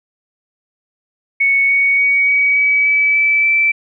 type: tone with pitch steps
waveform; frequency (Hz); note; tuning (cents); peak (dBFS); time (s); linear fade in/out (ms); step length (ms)
sine; 2217 / 2232 / 2248 / 2264 / 2279 / 2295 / 2311 / 2327; C#7 / C#7 / C#7 / C#7 / C#7 / D7 / D7 / D7; 0 / +11 / +24 / +36 / +47 / -40 / -28 / -17; -10; 1.4-3.72; 10; 290
effects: none